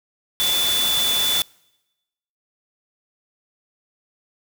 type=tone in noise; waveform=sine; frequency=3481 Hz; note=A7; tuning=19 cents flat; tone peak=-19 dBFS; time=0.4-1.42 s; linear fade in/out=0 ms; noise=white; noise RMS=-24 dBFS; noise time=0.4-1.42 s; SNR=+2 dB; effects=noise-tail reverb RT60 1.0 s tail -26 dB re dry